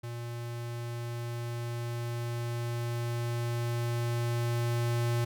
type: tone with level ramp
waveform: square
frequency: 118.6 Hz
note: A#2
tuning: 30 cents sharp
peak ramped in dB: -37 to -27 dBFS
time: 0.03-5.25 s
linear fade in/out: 10 ms
effects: none